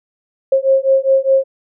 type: beating tone pair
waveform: sine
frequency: 534 / 538.9 Hz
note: C5 / C#5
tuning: +35 / -49 cents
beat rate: 4.9 Hz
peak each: -13 dBFS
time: 0.52-1.44 s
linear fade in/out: 5 ms
effects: none